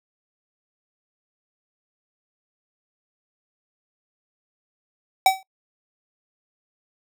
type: tone with exponential decay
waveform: square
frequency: 764 Hz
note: G5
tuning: 45 cents flat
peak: -10 dBFS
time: 5.26-5.43 s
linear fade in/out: 2 ms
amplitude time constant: 35 ms
effects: noise-tail reverb RT60 0.1 s tail -23 dB re dry